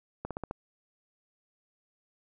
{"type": "slowing click train", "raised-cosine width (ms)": 1, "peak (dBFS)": -21, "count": 5, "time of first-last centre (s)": [0.25, 0.511], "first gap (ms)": 57, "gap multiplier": 1.09, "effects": []}